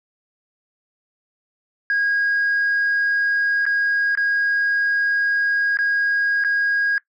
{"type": "tone with dropouts", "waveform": "sine", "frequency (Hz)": 1638, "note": "G#6", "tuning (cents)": -24, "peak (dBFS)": -15, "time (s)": [1.9, 6.98], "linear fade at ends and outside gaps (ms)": 1, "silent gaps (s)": [[3.654, 3.664], [4.152, 4.174], [5.771, 5.788], [6.439, 6.447]], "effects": ["noise-tail reverb RT60 0.1 s tail -20 dB re dry", "tanh soft clip ceiling -14 dBFS"]}